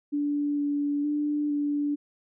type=tone with pitch steps; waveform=sine; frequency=290.5 / 288.6 / 295.3 / 290.8 Hz; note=D4 / D4 / D4 / D4; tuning=-19 / -30 / +10 / -17 cents; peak=-24 dBFS; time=0.12-1.96 s; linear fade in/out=20 ms; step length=460 ms; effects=none